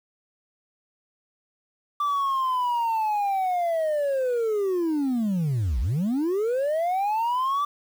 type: linear two-way sweep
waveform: sine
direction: down then up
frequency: 1174.7 to 51.91 to 1174.7 Hz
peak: -19 dBFS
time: 2-7.65 s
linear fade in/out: 5 ms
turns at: 5.8 s
effects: tanh soft clip ceiling -21 dBFS + 8-bit